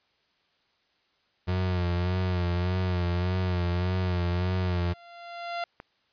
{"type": "tone with vibrato", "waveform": "35% pulse", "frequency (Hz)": 89.8, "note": "F2", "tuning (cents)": 49, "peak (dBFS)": -23, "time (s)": [1.47, 4.94], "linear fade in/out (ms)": 20, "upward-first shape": "sine", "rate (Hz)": 1.7, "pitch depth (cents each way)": 51}
{"type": "tone with exponential growth", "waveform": "sawtooth", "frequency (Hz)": 690, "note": "F5", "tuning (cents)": -21, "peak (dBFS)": -24, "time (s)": [4.44, 5.64], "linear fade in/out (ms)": 2, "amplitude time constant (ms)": 260}
{"type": "click", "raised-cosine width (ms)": 0.5, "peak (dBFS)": -26, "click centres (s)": 5.801}
{"effects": ["white hiss -69 dBFS RMS until 6.12 s", "resampled to 11025 Hz"]}